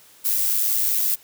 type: noise with amplitude modulation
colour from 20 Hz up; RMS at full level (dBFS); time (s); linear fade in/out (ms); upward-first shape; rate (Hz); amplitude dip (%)
violet; -19; 0.24-1.16; 20; sine; 105; 45
effects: white hiss -51 dBFS RMS until 1.23 s + high-pass 80 Hz 12 dB/octave